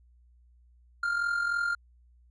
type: tone with amplitude modulation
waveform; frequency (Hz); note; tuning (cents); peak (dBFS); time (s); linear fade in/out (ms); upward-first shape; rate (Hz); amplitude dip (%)
triangle; 1400; F6; +4; -22; 1.03-1.75; 5; sine; 43.3; 55
effects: added 60 Hz sine -57 dBFS peak until 2.3 s + resampled to 24000 Hz